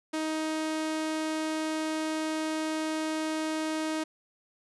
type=tone; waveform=sawtooth; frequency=313.9 Hz; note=D#4; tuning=15 cents sharp; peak=-25 dBFS; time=0.13-4.04 s; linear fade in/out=10 ms; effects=resampled to 24000 Hz + 11-bit